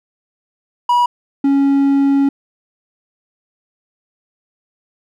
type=tone pair in turn; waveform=triangle; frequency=970 / 277.3 Hz; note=B5 / C#4; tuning=-31 / +1 cents; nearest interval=octave + minor seventh; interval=2168 cents; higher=first; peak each=-8 dBFS; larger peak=neither; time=0.89-1.06 / 1.44-2.29 s; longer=second; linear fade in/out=5 ms; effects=none